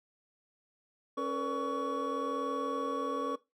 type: tone cluster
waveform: triangle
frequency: 274.6 / 448.8 / 489.7 / 573 / 1123 Hz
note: C#4 / A4 / B4 / D5 / C#6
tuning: -16 / +34 / -15 / -43 / +22 cents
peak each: -36 / -36 / -36 / -40 / -33 dBFS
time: 1.17-3.36 s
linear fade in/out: 10 ms
effects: noise-tail reverb RT60 0.2 s tail -17 dB re dry